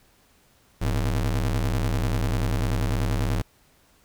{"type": "ring-modulated tone", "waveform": "40% pulse", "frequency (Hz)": 73.42, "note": "D2", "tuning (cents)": 0, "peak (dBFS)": -18, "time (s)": [0.81, 3.42], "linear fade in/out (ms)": 10, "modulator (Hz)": 31.6, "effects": ["pink hiss -60 dBFS RMS until 4.04 s"]}